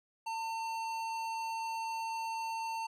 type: tone with tanh clipping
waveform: sine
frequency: 902 Hz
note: A5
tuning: 43 cents sharp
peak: -37 dBFS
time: 0.26-2.87 s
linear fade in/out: 10 ms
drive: 17 dB
effects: none